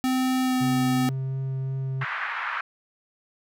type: tone with pitch glide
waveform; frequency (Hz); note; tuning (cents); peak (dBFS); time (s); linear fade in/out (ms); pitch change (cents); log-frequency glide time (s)
square; 257.9 to 255.4; C4 to C4; -25 to -42; -22; 0.04-1.09; 0; -17; 0.43-0.55
type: tone with vibrato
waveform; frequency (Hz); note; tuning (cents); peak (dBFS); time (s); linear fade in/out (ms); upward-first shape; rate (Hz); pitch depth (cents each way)
triangle; 133.3; C3; +33; -24; 0.6-2.05; 20; triangle; 2.8; 9
type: band-pass noise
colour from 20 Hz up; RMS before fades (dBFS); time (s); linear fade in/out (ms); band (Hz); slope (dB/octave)
white; -30; 2.01-2.61; 5; 1000 to 1900; 24
effects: none

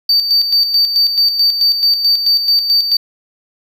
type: tone with tremolo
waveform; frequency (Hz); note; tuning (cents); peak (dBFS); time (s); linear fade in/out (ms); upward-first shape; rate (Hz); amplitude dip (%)
triangle; 4606; D8; -34; -7; 0.09-2.97; 5; square; 4.6; 55
effects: none

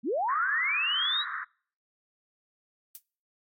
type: linear sweep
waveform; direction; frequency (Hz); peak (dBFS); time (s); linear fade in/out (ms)
sine; up; 191 to 3951; -25; 0.03-1.25; 50
type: band-pass noise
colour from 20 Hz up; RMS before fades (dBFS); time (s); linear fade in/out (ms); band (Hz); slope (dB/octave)
pink; -35; 0.28-1.45; 20; 1100 to 1900; 96
type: noise with exponential decay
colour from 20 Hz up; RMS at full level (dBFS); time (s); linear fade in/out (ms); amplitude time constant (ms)
violet; -36; 2.95-3.03; 1; 16
effects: noise-tail reverb RT60 0.5 s tail -26 dB re dry + MP3 64 kbps

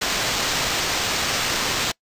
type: noise with sample-and-hold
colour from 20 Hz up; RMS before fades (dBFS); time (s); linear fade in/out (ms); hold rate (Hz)
blue; -23; 0.01-1.92; 10; 11025
effects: noise-tail reverb RT60 0.1 s tail -24 dB re dry + resampled to 32000 Hz

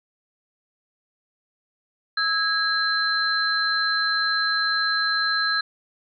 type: tone cluster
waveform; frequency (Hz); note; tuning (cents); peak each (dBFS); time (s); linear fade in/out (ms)
sine; 1302 / 1644 / 4100; E6 / G#6 / C8; -22 / -18 / -36; -27 / -23 / -24; 2.17-5.61; 5
effects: none

